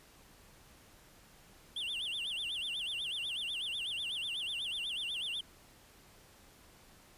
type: tone with vibrato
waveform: triangle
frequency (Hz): 3136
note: G7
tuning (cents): 0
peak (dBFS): -34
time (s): 1.76-5.41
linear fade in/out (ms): 5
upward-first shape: sine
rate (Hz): 8.1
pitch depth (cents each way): 240
effects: pink hiss -60 dBFS RMS until 7.17 s + resampled to 32000 Hz